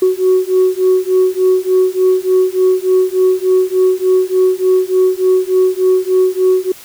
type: beating tone pair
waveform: sine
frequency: 370 / 373.4 Hz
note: F#4 / F#4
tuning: 0 / +16 cents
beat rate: 3.4 Hz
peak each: -11 / -11 dBFS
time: 0.02-6.72 s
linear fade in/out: 5 ms
effects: tanh soft clip ceiling -4 dBFS + white hiss -37 dBFS RMS until 6.84 s